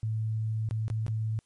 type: tone with dropouts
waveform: sine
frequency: 110 Hz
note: A2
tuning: in tune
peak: -27 dBFS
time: 0.03-1.39 s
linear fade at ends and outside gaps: 0 ms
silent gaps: 0.689-0.71 / 0.881-0.901 / 1.065-1.081 s
effects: white hiss -71 dBFS RMS until 1.45 s + MP3 48 kbps